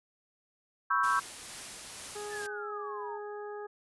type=chord; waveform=sine; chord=C# half-diminished seventh; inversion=third; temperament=equal; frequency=987.8 / 1108.7 / 1318.5 / 1568 Hz; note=B5 / C#6 / E6 / G6; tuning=0 / 0 / 0 / 0 cents; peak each=-33 / -29 / -30 / -31 dBFS; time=0.9-1.2 s; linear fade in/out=10 ms
type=noise with tremolo; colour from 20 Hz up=white; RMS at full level=-42 dBFS; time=1.03-2.47 s; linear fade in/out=10 ms; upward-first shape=triangle; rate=2.2 Hz; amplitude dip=25%
type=harmonic tone; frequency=415.3 Hz; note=G#4; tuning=in tune; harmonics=1 / 2 / 3 / 4; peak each=-39 / -45 / -49 / -51 dBFS; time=2.15-3.67 s; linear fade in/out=10 ms
type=exponential sweep; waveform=sine; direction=down; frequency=1800 to 869 Hz; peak=-39 dBFS; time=2.29-3.2 s; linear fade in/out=50 ms
effects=resampled to 24000 Hz